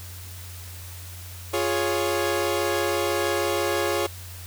sawtooth chord, Db major, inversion first, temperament equal, 349.2 / 415.3 / 554.4 Hz, F4 / Ab4 / Db5, 0 / 0 / 0 cents, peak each -23 dBFS, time 1.53-4.07 s, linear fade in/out 10 ms, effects added 89 Hz sine -38 dBFS peak until 4.46 s + white hiss -43 dBFS RMS until 4.46 s

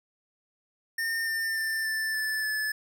square tone with pitch steps, 1819 / 1801.2 / 1783.6 / 1766.2 / 1748.9 / 1731.8 Hz, A#6 / A6 / A6 / A6 / A6 / A6, -43 / +40 / +23 / +6 / -11 / -28 cents, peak -28 dBFS, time 0.98-2.72 s, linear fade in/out 5 ms, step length 290 ms, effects none

